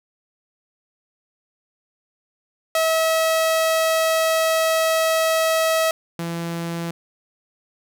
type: tone pair in turn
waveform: sawtooth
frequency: 645 / 168.58 Hz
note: E5 / E3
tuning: -38 / +39 cents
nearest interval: octave + major seventh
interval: 2323 cents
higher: first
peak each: -13 / -21 dBFS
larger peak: first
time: 2.75-5.91 / 6.19-6.91 s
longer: first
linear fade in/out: 2 ms
effects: none